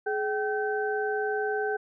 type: tone cluster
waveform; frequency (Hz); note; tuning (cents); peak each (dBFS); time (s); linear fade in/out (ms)
sine; 422.4 / 772 / 1539; G#4 / G5 / G6; +29 / -27 / -32; -28 / -32 / -32; 0.06-1.77; 10
effects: none

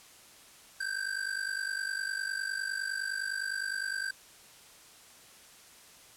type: ring-modulated tone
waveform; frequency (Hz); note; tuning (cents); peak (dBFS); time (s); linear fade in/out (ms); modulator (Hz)
square; 1568; G6; 0; -30; 0.8-4.11; 5; 24.9
effects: white hiss -55 dBFS RMS until 6.16 s + low-pass 11000 Hz 12 dB/octave

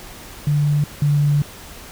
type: tone pair in turn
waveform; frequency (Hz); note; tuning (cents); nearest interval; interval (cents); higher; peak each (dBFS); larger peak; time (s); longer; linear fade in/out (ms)
sine; 146.83 / 145.65; D3 / D3; 0 / -14; unison; 14; first; -14 / -13; second; 0.47-0.84 / 1.02-1.42; second; 2
effects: pink hiss -38 dBFS RMS until 1.91 s

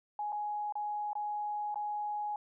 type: tone with dropouts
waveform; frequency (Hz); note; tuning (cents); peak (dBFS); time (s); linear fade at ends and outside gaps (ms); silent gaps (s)
sine; 835; G#5; +9; -33; 0.19-2.36; 2; 0.322-0.327 / 0.724-0.754 / 1.132-1.153 / 1.744-1.757
effects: none

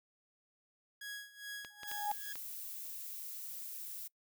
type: tone with tremolo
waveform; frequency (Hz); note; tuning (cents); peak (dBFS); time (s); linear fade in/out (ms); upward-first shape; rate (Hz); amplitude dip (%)
sawtooth; 1661.2; G#6; 0; -38; 1.01-2.33; 5; sine; 2.4; 85
type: clicks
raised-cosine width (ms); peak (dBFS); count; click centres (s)
0.2; -29; 5; 1.648 / 1.833 / 1.915 / 2.114 / 2.356
type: tone with exponential growth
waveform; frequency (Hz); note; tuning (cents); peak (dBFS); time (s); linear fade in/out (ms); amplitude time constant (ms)
sine; 830.6; G#5; 0; -30; 1.7-2.12; 5; 91
type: noise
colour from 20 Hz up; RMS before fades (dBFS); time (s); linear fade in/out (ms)
violet; -45; 1.87-4.08; 10
effects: noise-tail reverb RT60 0.1 s tail -23 dB re dry

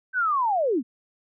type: linear sweep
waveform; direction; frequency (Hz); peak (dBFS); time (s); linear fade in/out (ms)
sine; down; 1559 to 209.7; -20; 0.13-0.83; 50
effects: none

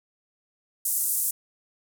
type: band-pass noise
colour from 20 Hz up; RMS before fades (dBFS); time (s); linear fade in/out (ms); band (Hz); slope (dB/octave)
white; -26; 0.85-1.31; 5; 8200 to 14000; 24
effects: none

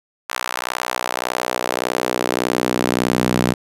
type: tone with high-pass filter sweep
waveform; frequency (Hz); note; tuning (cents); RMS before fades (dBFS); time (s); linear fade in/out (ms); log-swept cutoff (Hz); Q
sawtooth; 61.74; B1; 0; -21; 0.29-3.54; 10; 1200 to 180; 1.2
effects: resampled to 32000 Hz

